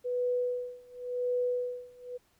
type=tone with tremolo; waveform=sine; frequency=493.9 Hz; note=B4; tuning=in tune; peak=-26 dBFS; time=0.04-2.18 s; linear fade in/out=20 ms; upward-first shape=sine; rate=0.92 Hz; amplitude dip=95%; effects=pink hiss -69 dBFS RMS until 2.39 s